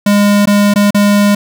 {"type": "tone with dropouts", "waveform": "square", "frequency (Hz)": 204.3, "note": "G#3", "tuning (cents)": -28, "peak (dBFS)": -7, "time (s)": [0.06, 1.35], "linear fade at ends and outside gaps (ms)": 5, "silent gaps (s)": [[0.457, 0.472], [0.739, 0.758], [0.907, 0.945]], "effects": []}